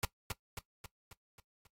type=noise with echo; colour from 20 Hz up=pink; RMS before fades=-32 dBFS; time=0.03-0.05 s; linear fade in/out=2 ms; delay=270 ms; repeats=6; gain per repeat=-5 dB; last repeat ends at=1.67 s; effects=noise-tail reverb RT60 0.1 s tail -18 dB re dry + AAC 48 kbps